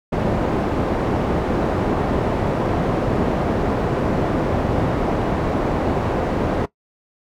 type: low-pass noise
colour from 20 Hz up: white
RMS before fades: -20 dBFS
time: 0.12-6.66 s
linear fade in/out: 10 ms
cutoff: 540 Hz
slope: 12 dB/octave
effects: noise-tail reverb RT60 0.1 s tail -18 dB re dry

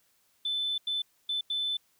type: tone bursts at uneven times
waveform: sine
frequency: 3518 Hz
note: A7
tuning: 1 cent flat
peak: -27 dBFS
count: 4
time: 0.45-0.78 / 0.87-1.02 / 1.29-1.41 / 1.5-1.77 s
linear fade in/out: 5 ms
effects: tanh soft clip ceiling -23 dBFS + white hiss -69 dBFS RMS until 1.99 s

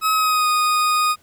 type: tone with pitch glide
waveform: 40% pulse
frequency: 1279 to 1238.3 Hz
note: D#6 to D#6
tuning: +47 to -9 cents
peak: -15 dBFS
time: 0.01-1.16 s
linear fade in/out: 50 ms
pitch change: -56 cents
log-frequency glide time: 0.13-0.48 s
effects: pink hiss -56 dBFS RMS until 1.22 s

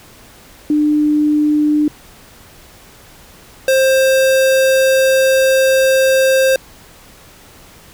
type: tone pair in turn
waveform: sine / square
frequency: 299.7 / 528.9 Hz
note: D4 / C5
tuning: +35 / +19 cents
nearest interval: minor seventh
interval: 984 cents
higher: second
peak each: -10 dBFS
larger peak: neither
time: 0.7-1.88 / 3.68-6.56 s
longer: second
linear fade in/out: 2 ms
effects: pink hiss -42 dBFS RMS until 7.93 s

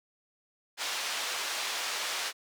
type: band-pass noise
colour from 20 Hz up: white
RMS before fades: -34 dBFS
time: 0.77-2.33 s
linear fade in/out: 50 ms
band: 620 to 5000 Hz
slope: 12 dB/octave
effects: none

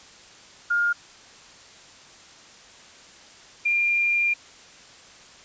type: tone pair in turn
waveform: sine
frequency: 1415 / 2396 Hz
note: F6 / D7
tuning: +22 / +34 cents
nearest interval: major sixth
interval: 912 cents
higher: second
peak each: -19 dBFS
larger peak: neither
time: 0.7-0.93 / 3.65-4.34 s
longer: second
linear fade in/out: 10 ms
effects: white hiss -48 dBFS RMS until 5.44 s + resampled to 16000 Hz

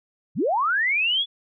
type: linear sweep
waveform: sine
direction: up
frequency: 101.1 to 3464 Hz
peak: -19 dBFS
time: 0.35-1.26 s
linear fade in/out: 50 ms
effects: none

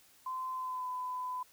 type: tone with pitch glide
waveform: sine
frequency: 1030 to 1005.3 Hz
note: C6 to B5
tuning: -28 to +30 cents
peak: -35 dBFS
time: 0.26-1.43 s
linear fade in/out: 5 ms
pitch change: -42 cents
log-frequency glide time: 0.54-0.87 s
effects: white hiss -63 dBFS RMS until 1.52 s

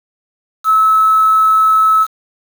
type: tone with quantisation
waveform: sine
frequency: 1298 Hz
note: E6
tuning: 27 cents flat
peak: -7 dBFS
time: 0.64-2.07 s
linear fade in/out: 50 ms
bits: 5
effects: none

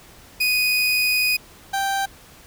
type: tone pair in turn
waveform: 30% pulse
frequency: 2489 / 784 Hz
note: D#7 / G5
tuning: 0 / 0 cents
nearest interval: octave + minor sixth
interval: 2000 cents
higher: first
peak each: -15 / -18 dBFS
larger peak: first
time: 0.4-1.37 / 1.73-2.06 s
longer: first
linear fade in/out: 10 ms
effects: pink hiss -47 dBFS RMS until 2.46 s

